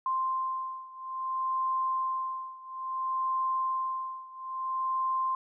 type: beating tone pair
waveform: sine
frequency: 1046.5 / 1047.09 Hz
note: C6 / C6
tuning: 0 / +1 cents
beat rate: 0.59 Hz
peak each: -31 / -33 dBFS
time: 0.06-5.35 s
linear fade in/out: 2 ms
effects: none